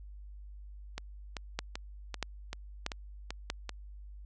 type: two click trains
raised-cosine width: 0.2 ms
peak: -20 / -15 dBFS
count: 8 / 4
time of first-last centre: 0.98-3.693 / 1.59-3.501 s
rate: 2.58 / 1.57 Hz
effects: added 50 Hz sine -45 dBFS peak until 4.25 s + resampled to 24000 Hz